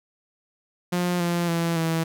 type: tone with pitch steps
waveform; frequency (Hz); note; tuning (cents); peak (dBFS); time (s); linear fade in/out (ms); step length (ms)
sawtooth; 177.3 / 172.55 / 167.93 / 163.43; F3 / F3 / E3 / E3; +26 / -21 / +32 / -15; -18; 0.92-2.04; 10; 280
effects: none